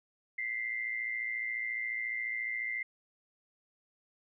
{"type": "tone pair together", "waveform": "sine", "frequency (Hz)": [1979.7, 2094], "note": ["B6", "C7"], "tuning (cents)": [4, 1], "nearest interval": "minor second", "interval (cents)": 97, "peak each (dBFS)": [-39, -34], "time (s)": [0.38, 2.83], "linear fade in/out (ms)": 5, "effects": []}